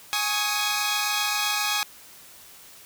10% pulse chord, Ab suspended fourth, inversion none, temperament equal with one note detuned, 830.6 / 1108.7 / 1259.7 Hz, Ab5 / Db6 / Eb6, 0 / 0 / +21 cents, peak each -18 / -22 / -20 dBFS, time 0.13-1.83 s, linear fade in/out 0 ms, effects white hiss -48 dBFS RMS until 2.85 s

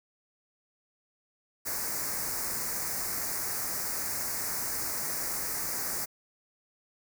white band-stop noise, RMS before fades -33 dBFS, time 1.65-6.06 s, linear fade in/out 20 ms, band 2200 to 4700 Hz, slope 48 dB/octave, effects none

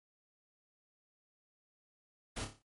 pink noise with echo, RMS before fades -40 dBFS, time 2.36-2.45 s, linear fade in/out 10 ms, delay 29 ms, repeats 6, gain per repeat -6 dB, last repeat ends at 2.624 s, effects MP3 48 kbps

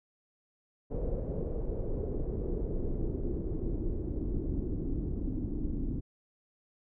brown noise with low-pass filter sweep, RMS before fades -33 dBFS, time 0.9-6.01 s, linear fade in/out 20 ms, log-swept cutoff 510 to 280 Hz, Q 3.5, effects none

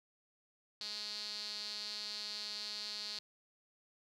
sawtooth tone with band-pass filter, 209.4 Hz, G#3, 15 cents sharp, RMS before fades -43 dBFS, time 0.81-3.19 s, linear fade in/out 0 ms, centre 4400 Hz, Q 7.7, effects none

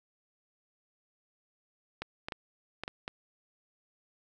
clicks, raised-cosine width 0.3 ms, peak -20 dBFS, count 6, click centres 2.02 / 2.285 / 2.322 / 2.836 / 2.879 / 3.079 s, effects none

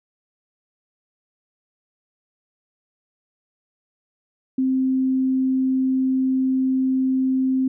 sine tone, 261.6 Hz, C4, in tune, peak -17 dBFS, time 4.58-7.68 s, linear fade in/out 5 ms, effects none

